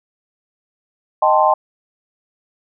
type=chord; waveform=sine; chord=A half-diminished seventh; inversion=second; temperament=equal; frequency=622.3 / 784 / 880 / 1046.5 Hz; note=Eb5 / G5 / A5 / C6; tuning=0 / 0 / 0 / 0 cents; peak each=-16 dBFS; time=1.22-1.54 s; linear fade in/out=5 ms; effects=none